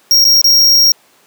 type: tone with dropouts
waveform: square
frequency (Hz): 5588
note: F8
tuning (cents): 0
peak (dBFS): -6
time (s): 0.11-0.92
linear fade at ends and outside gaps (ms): 1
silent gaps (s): 0.243-0.251 / 0.415-0.443
effects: pink hiss -49 dBFS RMS until 1.26 s + high-pass 300 Hz 12 dB/octave